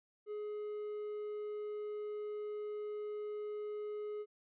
triangle tone, 420 Hz, G#4, 19 cents sharp, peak -37 dBFS, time 0.26-4.26 s, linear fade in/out 50 ms, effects resampled to 8000 Hz

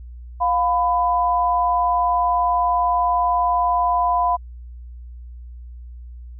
sine tone pair together, 707.1 / 1000 Hz, F5 / B5, +21 / +21 cents, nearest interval tritone, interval 600 cents, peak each -19 / -18 dBFS, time 0.4-4.37 s, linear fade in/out 20 ms, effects added 60 Hz sine -34 dBFS peak until 6.39 s

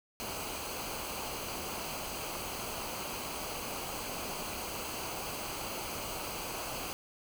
pink noise with comb filter, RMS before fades -39 dBFS, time 0.2-6.93 s, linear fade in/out 0 ms, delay 0.55 ms, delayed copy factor -0.6, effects none

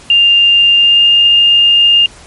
sine tone with pitch glide, 2800 to 2816 Hz, F7 to F7, +4 to +14 cents, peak -4 dBFS, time 0.1-2.06 s, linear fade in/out 2 ms, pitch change +10 cents, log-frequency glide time 0.75-1.06 s, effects pink hiss -37 dBFS RMS until 2.26 s + MP3 48 kbps

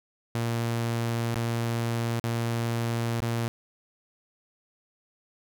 sawtooth tone with dropouts, 116.54 Hz, A#2, in tune, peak -22 dBFS, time 0.35-3.48 s, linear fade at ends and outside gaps 0 ms, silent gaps 1.343-1.358 / 2.197-2.24 / 3.203-3.221 s, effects none

